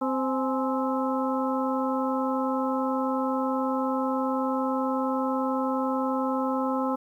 harmonic tone with a mistuned harmonic, 261.6 Hz, C4, in tune, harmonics 1 / 2 / 3 / 4 / 5, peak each -27 / -30 / -32 / -33 / -34 dBFS, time 0.01-6.96 s, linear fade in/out 10 ms, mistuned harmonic 3, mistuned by +110 cents, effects 10-bit

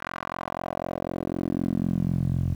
10% pulse tone with band-pass filter sweep, 44 Hz, F1, 14 cents sharp, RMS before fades -28 dBFS, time 0-2.55 s, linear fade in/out 10 ms, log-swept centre 1500 to 100 Hz, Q 2, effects 9-bit

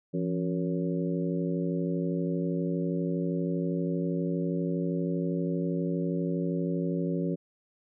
harmonic tone with a mistuned harmonic, 92.5 Hz, F#2, in tune, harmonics 2 / 3 / 4 / 5 / 6, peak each -29 / -33 / -35 / -37 / -39 dBFS, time 0.13-7.36 s, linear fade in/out 20 ms, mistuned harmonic 2, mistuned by -140 cents, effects none

